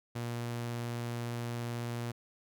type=tone; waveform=sawtooth; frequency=118.8 Hz; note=A#2; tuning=33 cents sharp; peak=-31 dBFS; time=0.15-2.12 s; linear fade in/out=10 ms; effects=none